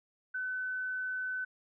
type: tone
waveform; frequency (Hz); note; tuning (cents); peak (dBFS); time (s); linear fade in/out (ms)
sine; 1511; F#6; +36; -33; 0.34-1.45; 10
effects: none